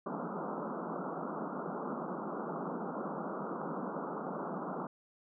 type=band-pass noise; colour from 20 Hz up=pink; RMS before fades=-39 dBFS; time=0.06-4.87 s; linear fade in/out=5 ms; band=160 to 1400 Hz; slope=96 dB/octave; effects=none